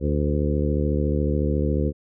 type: harmonic tone with a mistuned harmonic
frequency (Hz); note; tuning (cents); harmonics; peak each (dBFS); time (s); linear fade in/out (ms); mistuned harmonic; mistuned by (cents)
74; D2; +14; 1 / 2 / 3 / 4 / 5 / 6 / 7; -23 / -26 / -28 / -29 / -30 / -31 / -31; 0-1.93; 50; 7; -17
effects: none